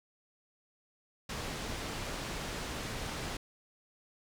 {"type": "low-pass noise", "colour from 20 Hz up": "pink", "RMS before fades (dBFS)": -39, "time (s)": [1.29, 3.37], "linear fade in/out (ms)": 5, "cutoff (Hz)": 7100, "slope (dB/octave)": 12, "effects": []}